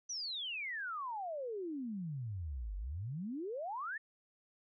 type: exponential two-way sweep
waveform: sine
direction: down then up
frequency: 6080 to 46.25 to 1862 Hz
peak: -38 dBFS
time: 0.09-3.98 s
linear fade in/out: 10 ms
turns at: 2.76 s
effects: none